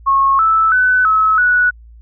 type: tone with pitch steps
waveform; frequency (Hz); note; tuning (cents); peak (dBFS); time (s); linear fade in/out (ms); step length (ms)
sine; 1091 / 1314 / 1503 / 1291 / 1472; C#6 / E6 / F#6 / E6 / F#6; -28 / -6 / +27 / -37 / -9; -9; 0.06-1.71; 20; 330
effects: added 57 Hz sine -37 dBFS peak until 2.01 s